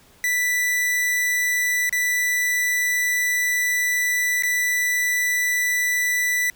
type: tone with dropouts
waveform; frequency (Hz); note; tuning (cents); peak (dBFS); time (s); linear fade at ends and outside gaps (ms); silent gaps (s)
45% pulse; 1975.5; B6; 0; -19; 0.24-6.5; 1; 1.894-1.926 / 4.424-4.434
effects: pink hiss -53 dBFS RMS until 6.55 s